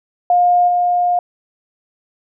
sine tone with level steps, 710 Hz, F5, 28 cents sharp, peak -9 / -12 dBFS, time 0.3-1.19 s, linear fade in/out 2 ms, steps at 0.67 s, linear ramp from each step 20 ms, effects none

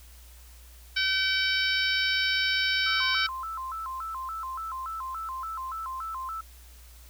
harmonic tone, 765 Hz, G5, 42 cents flat, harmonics 2 / 3 / 4 / 5 / 6 / 7, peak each -28 / -30 / -31 / -32 / -33 / -33 dBFS, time 0.96-3.27 s, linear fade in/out 10 ms
sine tone with vibrato, 1174.7 Hz, D6, in tune, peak -32 dBFS, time 2.86-6.41 s, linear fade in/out 5 ms, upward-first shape square, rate 3.5 Hz, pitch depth 200 cents each way
effects added 60 Hz sine -48 dBFS peak until 7.09 s + white hiss -55 dBFS RMS until 7.09 s

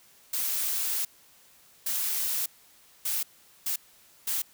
blue noise bursts at uneven times, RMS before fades -29 dBFS, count 5, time 0.33-1.05 / 1.86-2.46 / 3.05-3.23 / 3.66-3.76 / 4.27-4.42 s, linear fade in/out 5 ms, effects white hiss -58 dBFS RMS until 4.53 s

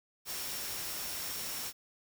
sine tone in noise, 5500 Hz, F8, 27 cents flat, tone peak -46 dBFS, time 0.25-1.73 s, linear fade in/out 50 ms, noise white, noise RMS -39 dBFS, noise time 0.25-1.73 s, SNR -10 dB, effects none

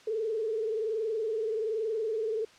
sine tone with frequency modulation, 440 Hz, A4, in tune, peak -28 dBFS, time 0.07-2.45 s, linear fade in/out 5 ms, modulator 21.2 Hz, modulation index 0.98, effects white hiss -56 dBFS RMS until 2.58 s + low-pass 5000 Hz 12 dB/octave

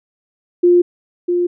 sine tone with echo, 352.2 Hz, F4, 15 cents sharp, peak -7 dBFS, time 0.63-0.82 s, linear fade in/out 10 ms, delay 650 ms, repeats 1, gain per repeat -6 dB, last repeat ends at 1.47 s, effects none

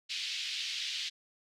white band-pass noise, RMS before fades -37 dBFS, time 0.09-1.1 s, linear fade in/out 20 ms, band 2500 to 4500 Hz, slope 24 dB/octave, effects none

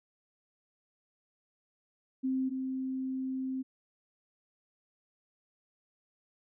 sine tone pair in turn, 261.9 / 261.9 Hz, C4 / C4, +2 / +2 cents, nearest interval unison, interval 0 cents, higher neither, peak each -28 / -32 dBFS, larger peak first, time 2.23-2.5 / 2.5-3.63 s, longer second, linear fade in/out 20 ms, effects none

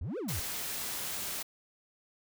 triangle exponential two-way sweep, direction up then down, 65 to 532 to 65 Hz, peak -32 dBFS, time 0.01-0.4 s, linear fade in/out 5 ms, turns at 0.18 s
white noise, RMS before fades -37 dBFS, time 0.28-1.43 s, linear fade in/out 10 ms
effects none

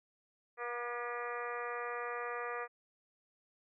harmonic tone with a mistuned harmonic, 240.2 Hz, B3, 48 cents flat, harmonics 2 / 3 / 4 / 5 / 6 / 7 / 8 / 9 / 10, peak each -42 / -46 / -49 / -42 / -50 / -48 / -46 / -56 / -52 dBFS, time 0.57-2.68 s, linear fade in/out 50 ms, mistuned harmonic 8, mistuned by +16 cents, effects none

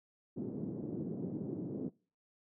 white band-pass noise, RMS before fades -40 dBFS, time 0.36-1.9 s, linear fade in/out 20 ms, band 140 to 340 Hz, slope 24 dB/octave, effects noise-tail reverb RT60 0.4 s tail -24 dB re dry

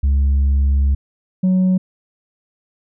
sine tone pair in turn, 69.2 / 185.44 Hz, C#2 / F#3, -2 / +4 cents, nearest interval octave + perfect fourth, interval 1706 cents, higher second, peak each -9 dBFS, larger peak neither, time 0.03-0.95 / 1.43-1.78 s, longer first, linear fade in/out 10 ms, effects tanh soft clip ceiling -11 dBFS

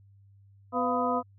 harmonic tone with a mistuned harmonic, 250 Hz, B3, 21 cents sharp, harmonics 1 / 2 / 3 / 4 / 5, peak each -31 / -31 / -31 / -31 / -31 dBFS, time 0.72-1.23 s, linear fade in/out 50 ms, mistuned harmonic 3, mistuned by -120 cents, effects added 99 Hz sine -54 dBFS peak until 1.38 s

